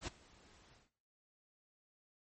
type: noise with ADSR envelope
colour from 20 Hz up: pink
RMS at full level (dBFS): -40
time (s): 0.01-0.9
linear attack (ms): 64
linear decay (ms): 12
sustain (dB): -24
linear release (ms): 170
effects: noise-tail reverb RT60 0.6 s tail -18 dB re dry + MP3 32 kbps